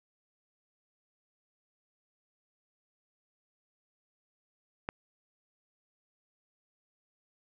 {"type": "click", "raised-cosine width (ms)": 0.5, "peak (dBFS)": -18, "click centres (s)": 4.889, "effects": []}